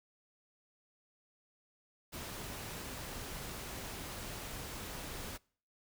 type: noise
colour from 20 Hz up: pink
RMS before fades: -44 dBFS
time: 2.12-5.38 s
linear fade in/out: 20 ms
effects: noise-tail reverb RT60 0.5 s tail -25 dB re dry